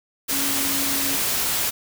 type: tone in noise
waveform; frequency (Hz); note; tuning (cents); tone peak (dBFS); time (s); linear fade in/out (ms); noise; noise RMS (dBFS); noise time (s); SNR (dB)
sine; 276.4; C#4; -5; -30; 0.3-1.17; 20; white; -23; 0.28-1.71; -10
effects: none